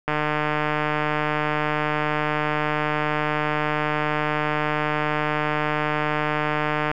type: click train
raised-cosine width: 0.5 ms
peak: -8 dBFS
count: 1033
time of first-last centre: 0.08-6.914 s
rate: 151 Hz
effects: none